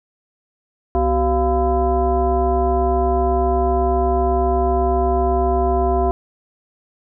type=tone with frequency modulation; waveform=sine; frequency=380 Hz; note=F#4; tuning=46 cents sharp; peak=-14 dBFS; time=0.95-6.11 s; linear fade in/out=0 ms; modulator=314 Hz; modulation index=1.5; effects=none